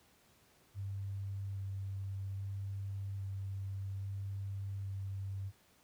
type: tone with vibrato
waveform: sine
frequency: 98 Hz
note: G2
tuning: in tune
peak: -37 dBFS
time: 0.74-5.52 s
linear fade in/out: 50 ms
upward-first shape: square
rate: 0.61 Hz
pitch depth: 9 cents each way
effects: pink hiss -67 dBFS RMS until 5.83 s + high-pass 60 Hz 12 dB/octave